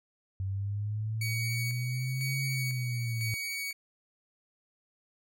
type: linear two-way sweep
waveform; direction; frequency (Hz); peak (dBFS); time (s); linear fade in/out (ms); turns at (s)
sine; up then down; 94.9 to 136.1 to 110.5; -30; 0.4-3.34; 0; 2.4
type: tone with tremolo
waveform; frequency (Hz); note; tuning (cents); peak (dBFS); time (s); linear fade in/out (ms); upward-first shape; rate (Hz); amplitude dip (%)
sawtooth; 2251; C#7; +26; -30; 1.21-3.73; 5; square; 1; 50
effects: none